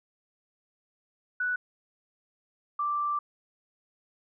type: tone pair in turn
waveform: sine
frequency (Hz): 1480 / 1174.7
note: F#6 / D6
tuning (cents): 0 / 0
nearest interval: major third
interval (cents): 400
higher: first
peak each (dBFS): -26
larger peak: neither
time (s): 1.4-1.56 / 2.79-3.19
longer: second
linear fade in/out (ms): 5
effects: none